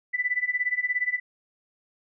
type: tone with tremolo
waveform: sine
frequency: 1987 Hz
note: B6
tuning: 10 cents sharp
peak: -20 dBFS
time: 0.13-1.2 s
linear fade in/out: 20 ms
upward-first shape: sine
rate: 17 Hz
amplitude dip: 90%
effects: none